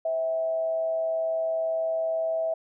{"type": "tone with frequency modulation", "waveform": "sine", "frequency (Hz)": 651, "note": "E5", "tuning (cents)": -22, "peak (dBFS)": -24, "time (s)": [0.05, 2.54], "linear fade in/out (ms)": 5, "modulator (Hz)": 134, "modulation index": 0.26, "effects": []}